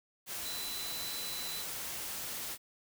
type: tone in noise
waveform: sine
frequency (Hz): 4003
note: B7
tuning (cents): +23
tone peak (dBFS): -41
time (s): 0.42-1.65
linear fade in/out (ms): 50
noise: white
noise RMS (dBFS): -40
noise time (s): 0.26-2.58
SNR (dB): -4
effects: none